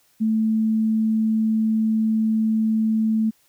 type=tone; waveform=sine; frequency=220 Hz; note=A3; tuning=in tune; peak=-17 dBFS; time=0.2-3.31 s; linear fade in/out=20 ms; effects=white hiss -61 dBFS RMS until 3.48 s